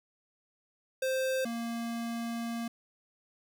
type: tone pair in turn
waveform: square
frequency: 523.3 / 232.5 Hz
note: C5 / A#3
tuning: 0 / -4 cents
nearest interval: octave + major second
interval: 1404 cents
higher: first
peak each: -29 / -34 dBFS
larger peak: first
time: 1.02-1.45 / 1.45-2.68 s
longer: second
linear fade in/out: 5 ms
effects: none